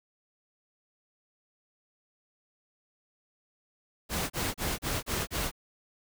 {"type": "noise bursts", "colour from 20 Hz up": "pink", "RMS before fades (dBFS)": -31, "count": 6, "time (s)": [4.09, 5.515], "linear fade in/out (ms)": 50, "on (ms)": 210, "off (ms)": 33, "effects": []}